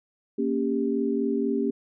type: chord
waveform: sine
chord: G diminished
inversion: first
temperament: equal with one note detuned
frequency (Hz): 233.1 / 277.2 / 397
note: Bb3 / Db4 / G4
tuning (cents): 0 / 0 / +22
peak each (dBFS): -27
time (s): 0.38-1.71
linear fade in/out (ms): 10
effects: none